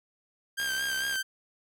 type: tone with vibrato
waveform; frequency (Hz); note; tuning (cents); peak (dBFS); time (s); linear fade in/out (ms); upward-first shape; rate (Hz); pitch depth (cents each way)
sawtooth; 1583; G6; +17; -25; 0.57-1.23; 20; sine; 4.5; 36
type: click train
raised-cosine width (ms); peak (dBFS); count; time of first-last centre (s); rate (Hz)
0.2; -23; 38; 0.6-1.156; 66.5
effects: none